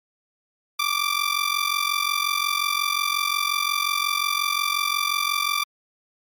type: ring-modulated tone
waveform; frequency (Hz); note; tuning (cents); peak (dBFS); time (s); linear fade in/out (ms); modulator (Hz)
15% pulse; 1174.7; D6; 0; -12; 0.79-5.64; 5; 22.8
effects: MP3 96 kbps